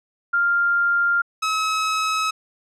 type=tone pair in turn; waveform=sine / sawtooth; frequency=1396.9 / 1284.4 Hz; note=F6 / E6; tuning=0 / -45 cents; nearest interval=minor second; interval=145 cents; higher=first; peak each=-16 dBFS; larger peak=neither; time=0.33-1.22 / 1.42-2.31 s; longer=neither; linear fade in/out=10 ms; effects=low-pass 8000 Hz 12 dB/octave